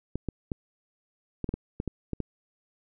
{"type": "clicks", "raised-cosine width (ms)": 3, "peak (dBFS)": -17, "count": 10, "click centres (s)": [0.156, 0.287, 0.518, 1.443, 1.491, 1.54, 1.801, 1.877, 2.133, 2.203], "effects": []}